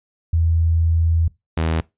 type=tone pair in turn; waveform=sine / sawtooth; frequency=82.41 / 80.76 Hz; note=E2 / E2; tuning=0 / -35 cents; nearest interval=unison; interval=35 cents; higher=first; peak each=-14 dBFS; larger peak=neither; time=0.33-1.28 / 1.57-1.81 s; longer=first; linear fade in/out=5 ms; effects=noise-tail reverb RT60 0.2 s tail -21 dB re dry + resampled to 8000 Hz